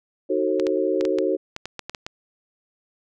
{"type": "chord", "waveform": "sine", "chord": "D# diminished seventh", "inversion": "none", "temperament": "just", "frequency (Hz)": [311.1, 373.4, 448, 537.6], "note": ["D#4", "F#4", "A4", "C5"], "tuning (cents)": [0, 16, 31, 47], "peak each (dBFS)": [-26, -23, -26, -25], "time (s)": [0.29, 1.37], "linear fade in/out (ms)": 20}
{"type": "clicks", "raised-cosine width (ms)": 0.2, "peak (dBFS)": -14, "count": 11, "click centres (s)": [0.598, 0.668, 1.01, 1.052, 1.186, 1.564, 1.656, 1.793, 1.896, 1.948, 2.065]}
{"effects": []}